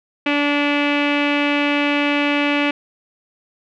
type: tone with low-pass filter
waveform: sawtooth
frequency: 289.4 Hz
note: D4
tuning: 25 cents flat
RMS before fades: -18 dBFS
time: 0.26-2.71 s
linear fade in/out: 5 ms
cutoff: 2600 Hz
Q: 4.5
effects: none